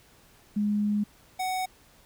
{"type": "tone pair in turn", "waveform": ["sine", "square"], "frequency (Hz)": [207.7, 745.5], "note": ["G#3", "F#5"], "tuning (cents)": [0, 13], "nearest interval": "octave + minor seventh", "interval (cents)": 2213, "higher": "second", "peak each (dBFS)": [-23, -28], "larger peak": "first", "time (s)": [[0.56, 1.04], [1.39, 1.66]], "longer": "first", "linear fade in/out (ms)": 10, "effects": ["pink hiss -58 dBFS RMS until 2.05 s"]}